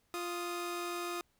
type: tone pair together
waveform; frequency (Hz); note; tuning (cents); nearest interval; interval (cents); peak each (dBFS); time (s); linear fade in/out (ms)
sawtooth; 348.9 / 1244.5; F4 / D#6; -2 / 0; octave + minor seventh; 2202; -34 / -37; 0.14-1.21; 0
effects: pink hiss -74 dBFS RMS until 1.39 s